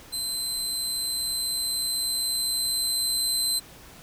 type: tone with level ramp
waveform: 25% pulse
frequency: 4082 Hz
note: C8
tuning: 44 cents flat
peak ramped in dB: -23 to -18 dBFS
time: 0.12-3.6 s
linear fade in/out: 20 ms
effects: pink hiss -48 dBFS RMS until 4.02 s